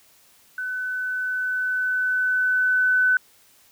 sine tone with level ramp, 1506 Hz, F#6, 30 cents sharp, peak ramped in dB -26 to -15 dBFS, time 0.58-3.17 s, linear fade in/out 2 ms, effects white hiss -56 dBFS RMS until 3.71 s

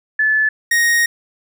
sine / 45% pulse tone pair in turn, 1734 / 1868.7 Hz, A6 / A#6, -26 / +4 cents, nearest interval minor second, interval 130 cents, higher second, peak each -12 dBFS, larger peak neither, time 0.19-0.49 / 0.71-1.06 s, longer second, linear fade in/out 5 ms, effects none

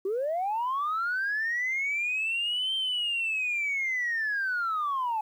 sine linear two-way sweep, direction up then down, 367.8 to 3146 to 843 Hz, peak -25 dBFS, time 0.05-5.21 s, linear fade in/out 5 ms, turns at 2.75 s, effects tanh soft clip ceiling -23 dBFS + 10-bit

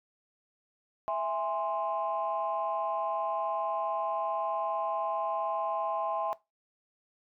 sine chord, E augmented, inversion none, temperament equal with one note detuned, 659.3 / 823.9 / 1046.5 Hz, E5 / G#5 / B#5, 0 / -14 / 0 cents, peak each -31 / -33 / -33 dBFS, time 1.08-6.33 s, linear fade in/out 0 ms, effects noise-tail reverb RT60 0.2 s tail -19 dB re dry + tanh soft clip ceiling -21 dBFS

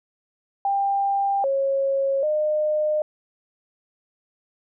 sine tone with pitch steps, 794 / 546 / 609 Hz, G5 / C#5 / D#5, +22 / -26 / -37 cents, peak -19 dBFS, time 0.65-3.02 s, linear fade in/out 2 ms, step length 790 ms, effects none

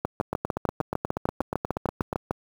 two click trains, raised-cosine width 1 ms, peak -10 / -12 dBFS, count 16 / 17, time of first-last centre 0.05-2.309 / 0.21-2.128 s, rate 6.64 / 8.34 Hz, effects high-pass 60 Hz 12 dB/octave + 7-bit

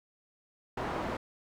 white low-pass noise, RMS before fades -35 dBFS, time 0.77-1.17 s, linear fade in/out 5 ms, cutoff 960 Hz, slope 12 dB/octave, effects none

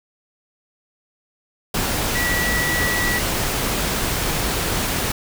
sine tone in noise, 1943 Hz, B6, 29 cents flat, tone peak -21 dBFS, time 2.15-3.19 s, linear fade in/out 5 ms, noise pink, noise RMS -22 dBFS, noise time 1.74-5.12 s, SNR -2 dB, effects none

